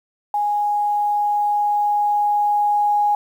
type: tone with level ramp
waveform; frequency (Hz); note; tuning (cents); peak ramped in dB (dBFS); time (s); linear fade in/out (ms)
sine; 828; G#5; -5; -17 to -14; 0.34-3.15; 2
effects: 8-bit